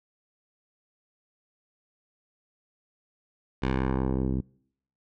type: tone with low-pass filter sweep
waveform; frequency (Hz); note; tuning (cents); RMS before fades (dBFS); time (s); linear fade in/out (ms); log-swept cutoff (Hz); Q
10% pulse; 65.41; C2; 0; -27; 3.62-4.41; 10; 3400 to 240; 0.91
effects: noise-tail reverb RT60 0.7 s tail -26 dB re dry